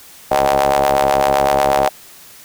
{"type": "ring-modulated tone", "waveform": "sawtooth", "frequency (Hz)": 69.3, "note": "C#2", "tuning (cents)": 0, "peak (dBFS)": -5, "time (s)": [0.31, 1.89], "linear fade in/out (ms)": 5, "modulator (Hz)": 689, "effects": ["white hiss -41 dBFS RMS until 2.44 s"]}